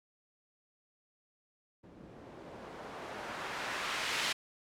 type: noise with low-pass filter sweep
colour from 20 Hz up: blue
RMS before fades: -40 dBFS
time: 1.83-4.33 s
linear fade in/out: 10 ms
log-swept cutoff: 230 to 3000 Hz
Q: 0.78
effects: none